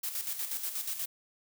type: noise with tremolo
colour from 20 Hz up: blue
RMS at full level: -34 dBFS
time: 0.03-1.06 s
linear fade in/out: 10 ms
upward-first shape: square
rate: 8.3 Hz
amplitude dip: 55%
effects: none